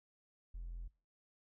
triangle tone, 42.68 Hz, F1, 39 cents flat, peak -39 dBFS, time 0.54-0.88 s, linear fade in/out 10 ms, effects noise-tail reverb RT60 0.3 s tail -23 dB re dry + tanh soft clip ceiling -39 dBFS

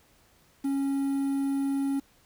triangle tone with quantisation, 275.5 Hz, C#4, 11 cents flat, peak -23 dBFS, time 0.64-2 s, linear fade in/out 10 ms, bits 8, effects pink hiss -62 dBFS RMS until 2.25 s

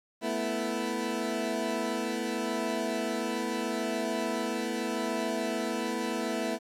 20% pulse chord, A suspended second, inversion none, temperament equal, 220 / 246.9 / 329.6 Hz, A3 / B3 / E4, 0 / 0 / 0 cents, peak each -29 dBFS, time 0.21-6.59 s, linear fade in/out 50 ms, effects low-pass 11000 Hz 12 dB/octave + 10-bit

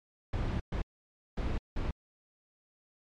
brown noise bursts at uneven times, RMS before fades -32 dBFS, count 4, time 0.33-0.6 / 0.72-0.82 / 1.37-1.58 / 1.76-1.91 s, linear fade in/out 5 ms, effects low-pass 4000 Hz 12 dB/octave + MP3 64 kbps

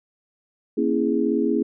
sine chord, A# half-diminished seventh, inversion none, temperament equal with one note detuned, 233.1 / 273.2 / 329.6 / 415.3 Hz, A#3 / C#4 / E4 / G#4, 0 / -25 / 0 / 0 cents, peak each -24 dBFS, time 0.77-1.63 s, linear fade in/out 10 ms, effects none

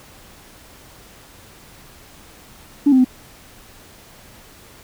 sine tone with pitch steps, 286.6 / 260.5 / 254.5 Hz, D4 / C4 / C4, -42 / -7 / -48 cents, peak -8 dBFS, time 2.86-3.046 s, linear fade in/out 10 ms, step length 62 ms, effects tanh soft clip ceiling -5 dBFS + pink hiss -45 dBFS RMS until 4.83 s

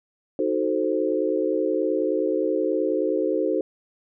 sine chord, D# diminished seventh, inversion none, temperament equal, 311.1 / 370 / 440 / 523.3 Hz, D#4 / F#4 / A4 / C5, 0 / 0 / 0 / 0 cents, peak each -26 dBFS, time 0.39-3.61 s, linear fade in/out 2 ms, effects none

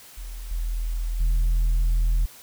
sine tone with level steps, 41.2 Hz, E1, in tune, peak -32 / -23 / -15 dBFS, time 0.17-2.26 s, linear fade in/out 10 ms, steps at 0.51 / 1.2 s, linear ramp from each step 5 ms, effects tanh soft clip ceiling -17 dBFS + white hiss -47 dBFS RMS until 2.42 s

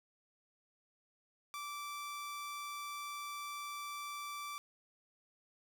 sawtooth tone, 1166 Hz, D6, 13 cents flat, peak -38 dBFS, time 1.54-4.58 s, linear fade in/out 0 ms, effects none

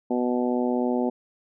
harmonic tone, 123.47 Hz, B2, in tune, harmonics 2 / 3 / 4 / 5 / 6 / 7, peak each -24 / -28 / -30 / -32 / -34 / -35 dBFS, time 0.1-1.1 s, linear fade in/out 10 ms, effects none

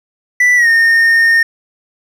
triangle tone with pitch glide, 1975.5 to 1832.6 Hz, B6 to A#6, 0 to -30 cents, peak -5 dBFS, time 0.4-1.43 s, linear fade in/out 5 ms, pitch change -130 cents, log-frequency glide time 0.56-0.68 s, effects none

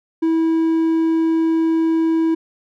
triangle tone, 325.3 Hz, E4, 23 cents flat, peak -12 dBFS, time 0.22-2.35 s, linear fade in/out 10 ms, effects none

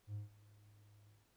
triangle tone with ADSR envelope, 103.83 Hz, G#2, in tune, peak -37 dBFS, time 0.07-1.27 s, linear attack 76 ms, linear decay 140 ms, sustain -23 dB, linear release 170 ms, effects tanh soft clip ceiling -36 dBFS + pink hiss -75 dBFS RMS until 1.36 s

